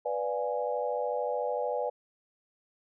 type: chord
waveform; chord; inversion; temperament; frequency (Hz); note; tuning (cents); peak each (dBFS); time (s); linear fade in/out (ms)
sine; B diminished seventh; none; equal; 493.9 / 587.3 / 698.5 / 830.6; B4 / D5 / F5 / Ab5; 0 / 0 / 0 / 0; -32 / -33 / -38 / -35; 0.05-1.9; 10
effects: none